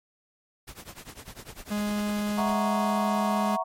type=noise with tremolo; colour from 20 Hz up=pink; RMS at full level=-40 dBFS; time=0.67-2.55 s; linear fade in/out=10 ms; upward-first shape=triangle; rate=10 Hz; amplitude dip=95%
type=tone; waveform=45% pulse; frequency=207.8 Hz; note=G#3; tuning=1 cent sharp; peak=-26 dBFS; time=1.7-3.57 s; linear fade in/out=20 ms
type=chord; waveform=sine; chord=F# dominant seventh; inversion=third; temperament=equal; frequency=659.3 / 740 / 932.3 / 1108.7 Hz; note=E5 / F#5 / A#5 / C#6; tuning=0 / 0 / 0 / 0 cents; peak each=-31 dBFS; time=2.37-3.64 s; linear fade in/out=20 ms
effects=MP3 64 kbps